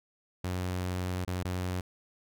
sawtooth tone with dropouts, 91 Hz, F#2, 28 cents flat, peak -27 dBFS, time 0.44-1.81 s, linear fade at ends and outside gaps 5 ms, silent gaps 1.249-1.276 / 1.432-1.449 s, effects none

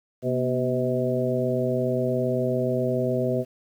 harmonic tone with a mistuned harmonic, 127.3 Hz, C3, 47 cents flat, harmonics 1 / 2 / 3 / 4 / 5, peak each -28 / -28 / -28 / -28 / -28 dBFS, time 0.22-3.45 s, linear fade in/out 50 ms, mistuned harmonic 2, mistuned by -68 cents, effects 9-bit

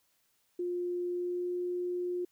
sine tone with pitch glide, 353.9 to 356.2 Hz, F4 to F4, +23 to +34 cents, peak -31 dBFS, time 0.59-2.25 s, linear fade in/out 5 ms, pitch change +11 cents, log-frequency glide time 1.1-1.52 s, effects white hiss -73 dBFS RMS until 2.31 s

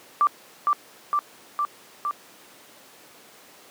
sine tone with echo, 1174.7 Hz, D6, in tune, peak -15 dBFS, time 0.21-0.27 s, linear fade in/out 0 ms, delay 460 ms, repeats 4, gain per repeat -2 dB, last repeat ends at 2.11 s, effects pink hiss -49 dBFS RMS until 3.7 s + high-pass 300 Hz 12 dB/octave

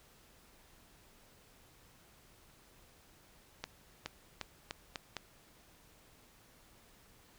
accelerating click train, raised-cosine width 0.2 ms, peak -21 dBFS, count 6, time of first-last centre 3.64-5.167 s, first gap 420 ms, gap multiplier 0.84, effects pink hiss -63 dBFS RMS until 7.38 s

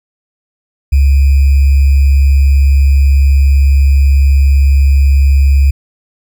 sine tone with sample-and-hold, 69 Hz, C#2, 7 cents flat, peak -4 dBFS, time 0.92-5.71 s, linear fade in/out 10 ms, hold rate 2450 Hz, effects none

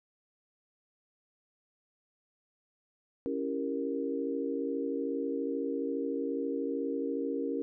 sine chord, C# diminished seventh, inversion none, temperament equal, 277.2 / 329.6 / 392 / 466.2 Hz, C#4 / E4 / G4 / Bb4, 0 / 0 / 0 / 0 cents, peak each -34 / -39 / -38 / -35 dBFS, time 3.26-7.62 s, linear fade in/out 0 ms, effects none

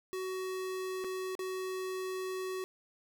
square tone with dropouts, 374.2 Hz, F#4, 20 cents sharp, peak -36 dBFS, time 0.13-2.64 s, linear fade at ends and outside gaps 0 ms, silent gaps 1.041-1.045 / 1.352-1.392 s, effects none

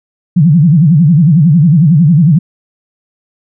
sine tone with vibrato, 159.2 Hz, D#3, 40 cents sharp, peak -3 dBFS, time 0.36-2.39 s, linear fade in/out 10 ms, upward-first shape sine, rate 11 Hz, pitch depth 230 cents each way, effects none

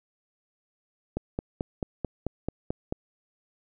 click train, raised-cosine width 2 ms, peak -15 dBFS, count 9, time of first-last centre 1.17-2.924 s, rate 4.56 Hz, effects none

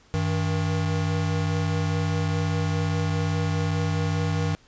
square tone pair together, 95.9 / 158.2 Hz, G2 / D#3, -37 / +29 cents, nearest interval major sixth, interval 866 cents, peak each -26 dBFS, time 0.14-4.55 s, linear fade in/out 0 ms, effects pink hiss -57 dBFS RMS until 4.67 s + resampled to 16000 Hz

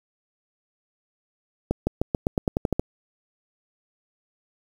accelerating click train, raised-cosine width 2 ms, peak -8 dBFS, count 11, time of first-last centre 1.71-2.795 s, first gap 160 ms, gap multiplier 0.91, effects 7-bit

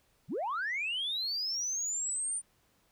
sine linear sweep, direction up, 101.9 to 9200 Hz, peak -30 dBFS, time 0.28-2.42 s, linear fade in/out 50 ms, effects tanh soft clip ceiling -28 dBFS + pink hiss -70 dBFS RMS until 2.91 s

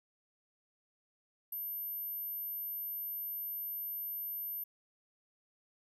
sine tone, 13000 Hz, G#9, 38 cents flat, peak -37 dBFS, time 1.52-4.64 s, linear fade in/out 5 ms, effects none

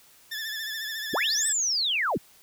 20% pulse tone with vibrato, 1750 Hz, A6, 10 cents flat, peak -26 dBFS, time 0.31-1.53 s, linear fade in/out 10 ms, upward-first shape sine, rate 14 Hz, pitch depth 59 cents each way
sine linear two-way sweep, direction up then down, 78.2 to 8180 to 78.2 Hz, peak -23 dBFS, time 1.13-2.18 s, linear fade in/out 10 ms, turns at 1.47 s
effects white hiss -56 dBFS RMS until 2.42 s

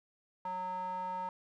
square tone with band-pass filter, 183.8 Hz, F#3, 11 cents flat, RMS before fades -38 dBFS, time 0.45-1.29 s, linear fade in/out 2 ms, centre 940 Hz, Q 6.1, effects none

